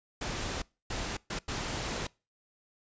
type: noise bursts at uneven times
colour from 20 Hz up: pink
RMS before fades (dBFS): -35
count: 4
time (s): 0.21-0.62 / 0.9-1.17 / 1.3-1.39 / 1.48-2.07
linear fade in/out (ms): 5
effects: noise-tail reverb RT60 0.3 s tail -24 dB re dry + resampled to 16000 Hz